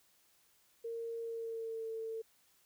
sine tone with pitch glide, 460.7 to 447.8 Hz, A#4 to A4, -20 to +30 cents, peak -38 dBFS, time 0.84-2.22 s, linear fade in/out 10 ms, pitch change -50 cents, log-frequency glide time 1.2-1.87 s, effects white hiss -70 dBFS RMS until 2.65 s

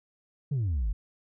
sine exponential sweep, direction down, 152.6 to 44.54 Hz, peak -23 dBFS, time 0.51-0.93 s, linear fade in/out 10 ms, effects tanh soft clip ceiling -24 dBFS

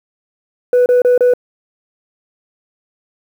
sine tone bursts, 493.9 Hz, B4, in tune, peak -5 dBFS, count 4, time 0.73-1.337 s, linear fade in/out 2 ms, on 130 ms, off 29 ms, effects tanh soft clip ceiling -6 dBFS + 7-bit

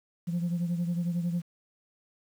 sine beating tone pair, 171.6 / 182.6 Hz, F3 / F#3, -30 / -23 cents, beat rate 11 Hz, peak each -26 / -33 dBFS, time 0.27-1.42 s, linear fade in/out 20 ms, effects tanh soft clip ceiling -24 dBFS + 9-bit

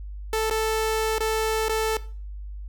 sawtooth tone with dropouts, 440 Hz, A4, in tune, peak -18 dBFS, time 0.33-1.97 s, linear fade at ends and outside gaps 2 ms, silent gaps 0.499-0.509 / 1.183-1.205 / 1.684-1.694 s, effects noise-tail reverb RT60 0.4 s tail -17 dB re dry + added 50 Hz sine -33 dBFS peak until 2.68 s

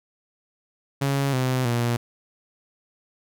sawtooth tone with pitch steps, 138.59 / 128.56 / 119.26 Hz, C#3 / C3 / A#2, 0 / -30 / +40 cents, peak -17 dBFS, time 1.01-1.97 s, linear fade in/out 10 ms, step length 320 ms, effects none

